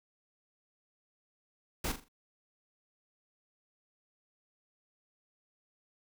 pink noise with echo, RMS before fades -34 dBFS, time 1.84-1.92 s, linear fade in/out 5 ms, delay 41 ms, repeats 4, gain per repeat -9 dB, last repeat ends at 2.084 s, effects none

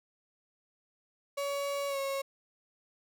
35% pulse tone with pitch glide, 563 to 547.6 Hz, C#5 to C#5, +27 to -21 cents, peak -30 dBFS, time 1.37-2.22 s, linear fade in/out 10 ms, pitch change -48 cents, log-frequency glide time 1.88-1.98 s, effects none

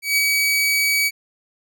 sawtooth tone with ADSR envelope, 2275 Hz, C#7, 44 cents sharp, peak -11 dBFS, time 0.02-1.11 s, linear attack 150 ms, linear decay 28 ms, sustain -2 dB, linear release 43 ms, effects none

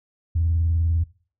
sine tone with vibrato, 82.41 Hz, E2, in tune, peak -17 dBFS, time 0.35-1.04 s, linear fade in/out 10 ms, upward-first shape square, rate 20 Hz, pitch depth 96 cents each way, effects noise-tail reverb RT60 0.4 s tail -21 dB re dry + tanh soft clip ceiling -13 dBFS

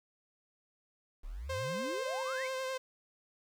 sine exponential sweep, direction up, 30.49 to 2384 Hz, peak -39 dBFS, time 1.23-2.48 s, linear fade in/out 20 ms
sawtooth tone with vibrato, 523.3 Hz, C5, in tune, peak -31 dBFS, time 1.49-2.78 s, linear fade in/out 10 ms, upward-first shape sine, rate 10 Hz, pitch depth 23 cents each way
effects low-pass 8000 Hz 12 dB/octave + 10-bit

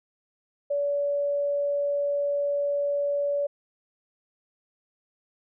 sine tone, 572 Hz, D5, 46 cents flat, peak -23 dBFS, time 0.7-3.47 s, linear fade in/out 10 ms, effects none

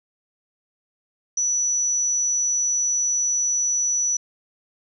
sine tone, 5920 Hz, F#8, in tune, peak -19 dBFS, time 1.37-4.17 s, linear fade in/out 5 ms, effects none

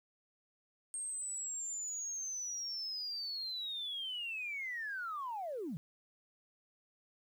sine linear sweep, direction down, 8550 to 136.8 Hz, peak -37 dBFS, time 0.94-5.77 s, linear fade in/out 0 ms, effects tanh soft clip ceiling -33 dBFS + 11-bit

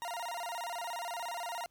40% pulse tone with vibrato, 808 Hz, G#5, 48 cents flat, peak -36 dBFS, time 0.02-1.66 s, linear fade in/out 0 ms, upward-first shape square, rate 17 Hz, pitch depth 260 cents each way, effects pink hiss -75 dBFS RMS until 1.7 s

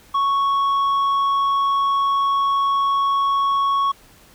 triangle tone with tanh clipping, 1108.7 Hz, C#6, in tune, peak -17 dBFS, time 0.14-3.92 s, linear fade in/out 10 ms, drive 9 dB, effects pink hiss -50 dBFS RMS until 4.34 s

